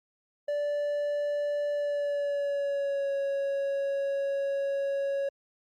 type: tone with pitch glide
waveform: triangle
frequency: 583 to 554.7 Hz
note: D5 to C#5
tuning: -13 to +1 cents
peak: -25 dBFS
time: 0.48-5.29 s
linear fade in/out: 5 ms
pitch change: -86 cents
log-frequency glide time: 1.72-3.12 s
effects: Opus 48 kbps